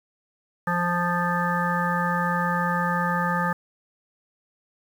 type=harmonic tone with a mistuned harmonic; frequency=175.4 Hz; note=F3; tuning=8 cents sharp; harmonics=1 / 3 / 5 / 7 / 9 / 10; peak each=-26 / -32 / -28 / -27 / -32 / -30 dBFS; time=0.67-3.53 s; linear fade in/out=5 ms; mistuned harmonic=1; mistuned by=-16 cents; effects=8-bit